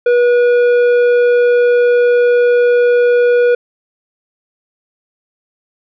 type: tone with tanh clipping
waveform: sine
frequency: 484.8 Hz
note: B4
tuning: 32 cents flat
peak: -9 dBFS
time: 0.06-3.55 s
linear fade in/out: 5 ms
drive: 9 dB
effects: none